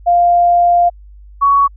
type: tone pair in turn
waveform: sine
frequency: 698.5 / 1120.5 Hz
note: F5 / C#6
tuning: 0 / +18 cents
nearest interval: minor sixth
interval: 818 cents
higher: second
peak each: -7 dBFS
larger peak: neither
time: 0.06-0.9 / 1.41-1.68 s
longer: first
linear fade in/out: 20 ms
effects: added 50 Hz sine -35 dBFS peak until 1.76 s